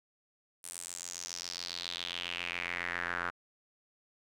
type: tone with band-pass filter sweep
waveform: square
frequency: 43.65 Hz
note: F1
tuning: in tune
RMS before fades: -39 dBFS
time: 0.63-3.31 s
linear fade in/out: 20 ms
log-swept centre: 9600 to 1400 Hz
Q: 3.9
effects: none